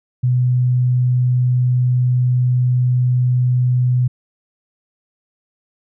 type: tone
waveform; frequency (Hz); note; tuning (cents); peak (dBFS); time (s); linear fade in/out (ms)
sine; 125; B2; +21; -12; 0.23-4.08; 10
effects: none